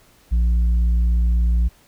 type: tone with tanh clipping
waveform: sine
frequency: 58.27 Hz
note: A#1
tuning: in tune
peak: -15 dBFS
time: 0.31-1.69 s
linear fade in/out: 20 ms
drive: 4 dB
effects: pink hiss -54 dBFS RMS until 1.87 s